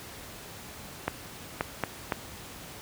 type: clicks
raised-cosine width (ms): 0.5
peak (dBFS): -11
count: 4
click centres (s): 1.08 / 1.609 / 1.837 / 2.122
effects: pink hiss -44 dBFS RMS until 2.81 s + high-pass 60 Hz 12 dB/octave